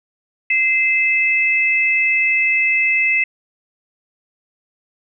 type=tone pair together; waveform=sine; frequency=2073 / 2612 Hz; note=C7 / E7; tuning=-17 / -17 cents; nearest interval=major third; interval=400 cents; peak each=-16 dBFS; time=0.5-3.24 s; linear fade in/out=5 ms; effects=none